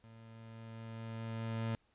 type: tone with level ramp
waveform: 30% pulse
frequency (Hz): 113.1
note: A2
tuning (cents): +48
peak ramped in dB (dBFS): -52 to -31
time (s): 0.04-1.75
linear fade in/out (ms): 0
effects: pink hiss -74 dBFS RMS until 1.94 s + resampled to 8000 Hz